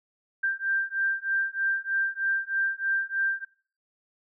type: beating tone pair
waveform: sine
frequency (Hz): 1577 / 1580.2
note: G6 / G6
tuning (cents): +10 / +13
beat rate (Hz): 3.2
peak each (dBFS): -28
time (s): 0.43-3.45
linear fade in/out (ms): 10
effects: noise-tail reverb RT60 0.4 s tail -19 dB re dry